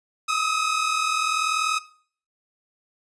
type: tone pair together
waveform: sawtooth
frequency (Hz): 1247.7 / 1288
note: D#6 / E6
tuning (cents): +4 / -41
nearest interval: minor second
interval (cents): 55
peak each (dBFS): -21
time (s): 0.28-1.79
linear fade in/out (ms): 10
effects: noise-tail reverb RT60 0.5 s tail -18 dB re dry + resampled to 22050 Hz